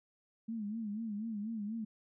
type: tone with vibrato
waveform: sine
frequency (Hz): 216.1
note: A3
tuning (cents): -31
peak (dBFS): -36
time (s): 0.48-1.85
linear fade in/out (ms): 10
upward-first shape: sine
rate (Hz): 4.1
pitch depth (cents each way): 110
effects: none